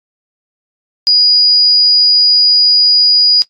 sine tone, 4903 Hz, D#8, 26 cents flat, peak -6 dBFS, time 1.07-3.42 s, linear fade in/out 0 ms, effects noise-tail reverb RT60 0.1 s tail -17 dB re dry + AAC 64 kbps

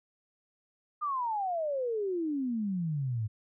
sine exponential sweep, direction down, 1234 to 103.83 Hz, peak -29 dBFS, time 1.01-3.28 s, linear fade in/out 20 ms, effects none

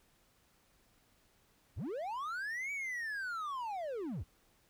triangle linear two-way sweep, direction up then down, 49 to 2293 to 49 Hz, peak -35 dBFS, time 1.76-4.24 s, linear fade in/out 20 ms, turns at 2.72 s, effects pink hiss -70 dBFS RMS until 4.69 s

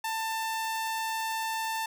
sawtooth tone, 891 Hz, A5, 22 cents sharp, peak -26 dBFS, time 0.04-1.86 s, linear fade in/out 5 ms, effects none

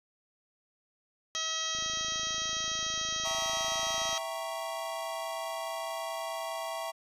harmonic tone, 642 Hz, E5, 46 cents flat, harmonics 1 / 2 / 3 / 4 / 5 / 6 / 7 / 8 / 9 / 10, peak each -47 / -40 / -41 / -46 / -36 / -39 / -45 / -44 / -38 / -40 dBFS, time 1.35-4.18 s, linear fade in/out 0 ms
click train, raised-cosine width 3 ms, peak -37 dBFS, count 65, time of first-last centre 1.75-4.129 s, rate 26.9 Hz
square chord, E diminished seventh, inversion none, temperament equal, 659.3 / 784 / 932.3 / 1108.7 Hz, E5 / G5 / Bb5 / Db6, 0 / 0 / 0 / 0 cents, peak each -38 / -43 / -42 / -42 dBFS, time 3.24-6.92 s, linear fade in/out 20 ms
effects resampled to 32000 Hz

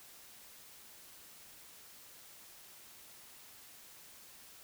silence, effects white hiss -56 dBFS RMS until 4.63 s

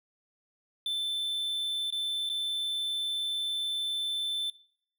triangle tone with dropouts, 3533 Hz, A7, 6 cents sharp, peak -27 dBFS, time 0.86-4.5 s, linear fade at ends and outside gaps 2 ms, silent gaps 1.904-1.924 / 2.292-2.298 s, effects noise-tail reverb RT60 0.6 s tail -20 dB re dry

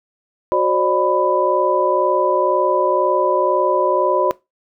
sine tone cluster, 368.6 / 537 / 599 / 994 Hz, F#4 / C5 / D5 / B5, -7 / +45 / +34 / +11 cents, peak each -19 dBFS, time 0.52-4.31 s, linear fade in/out 0 ms, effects noise-tail reverb RT60 0.2 s tail -20 dB re dry

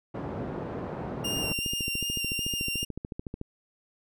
pink band-pass noise, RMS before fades -35 dBFS, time 0.14-1.53 s, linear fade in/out 10 ms, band 110 to 770 Hz, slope 12 dB/octave
sawtooth tone with vibrato, 2794 Hz, F7, in tune, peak -26 dBFS, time 1.24-2.85 s, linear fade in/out 10 ms, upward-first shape square, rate 2.6 Hz, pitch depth 12 cents each way
click train, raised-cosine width 3 ms, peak -22 dBFS, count 29, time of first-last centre 1.37-3.414 s, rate 13.7 Hz
effects none

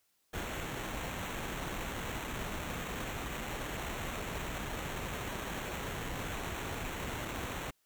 pink noise with sample-and-hold, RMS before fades -39 dBFS, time 0.33-7.71 s, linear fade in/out 10 ms, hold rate 4900 Hz, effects white hiss -75 dBFS RMS until 7.85 s

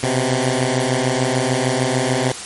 10% pulse beating tone pair, 125.6 / 132.3 Hz, B2 / C3, +30 / +20 cents, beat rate 6.7 Hz, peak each -11 dBFS, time 0.03-2.32 s, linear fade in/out 2 ms, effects white hiss -30 dBFS RMS until 2.45 s + MP3 48 kbps

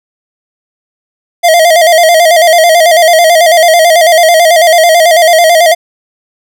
square tone with vibrato, 665 Hz, E5, 15 cents sharp, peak -3 dBFS, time 1.43-5.75 s, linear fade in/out 20 ms, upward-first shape square, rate 9.1 Hz, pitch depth 77 cents each way, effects none

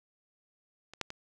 clicks, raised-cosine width 0.2 ms, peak -29 / -15 / -23 dBFS, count 3, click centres 0.936 / 1.013 / 1.104 s, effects none

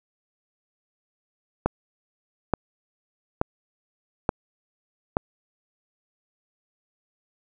click train, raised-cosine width 1 ms, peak -6 dBFS, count 5, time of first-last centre 1.66-5.169 s, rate 1.14 Hz, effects none

